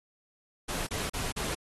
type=noise bursts; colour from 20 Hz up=pink; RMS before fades=-34 dBFS; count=4; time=0.68-1.551 s; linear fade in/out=10 ms; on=190 ms; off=37 ms; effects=AAC 32 kbps